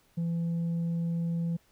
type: tone with tanh clipping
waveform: triangle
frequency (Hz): 168.3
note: E3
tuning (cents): +36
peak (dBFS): -28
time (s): 0.17-1.57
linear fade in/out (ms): 10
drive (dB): 7
effects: pink hiss -66 dBFS RMS until 1.71 s